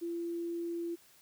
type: tone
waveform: sine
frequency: 340 Hz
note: F4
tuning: 46 cents flat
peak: -34 dBFS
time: 0.01-0.96 s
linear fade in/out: 20 ms
effects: white hiss -62 dBFS RMS until 1.21 s